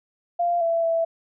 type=tone with pitch steps; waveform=sine; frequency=694 / 668 / 662 Hz; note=F5 / E5 / E5; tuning=-11 / +23 / +7 cents; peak=-19 dBFS; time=0.39-1.05 s; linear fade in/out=10 ms; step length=220 ms; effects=none